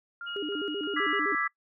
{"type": "tone with tremolo", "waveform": "sine", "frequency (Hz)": 1396.9, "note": "F6", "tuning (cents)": 0, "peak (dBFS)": -36, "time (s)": [0.21, 1.15], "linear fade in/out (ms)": 2, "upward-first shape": "square", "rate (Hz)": 3.2, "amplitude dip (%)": 55}
{"type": "tone", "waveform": "sine", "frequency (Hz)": 2886, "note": "F#7", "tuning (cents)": -44, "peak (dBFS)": -36, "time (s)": [0.26, 1.2], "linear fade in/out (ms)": 20}
{"type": "tone with vibrato", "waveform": "sine", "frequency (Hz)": 349.2, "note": "F4", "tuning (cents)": 0, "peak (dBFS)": -31, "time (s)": [0.36, 1.35], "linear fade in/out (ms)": 2, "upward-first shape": "square", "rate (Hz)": 7.8, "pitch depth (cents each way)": 250}
{"type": "chord", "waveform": "sine", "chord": "E dominant seventh", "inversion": "third", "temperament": "equal", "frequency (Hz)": [1174.7, 1318.5, 1661.2, 1975.5], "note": ["D6", "E6", "G#6", "B6"], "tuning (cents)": [0, 0, 0, 0], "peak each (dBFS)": [-32, -32, -32, -30], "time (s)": [0.96, 1.48], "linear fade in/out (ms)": 10}
{"effects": ["noise-tail reverb RT60 0.1 s tail -22 dB re dry"]}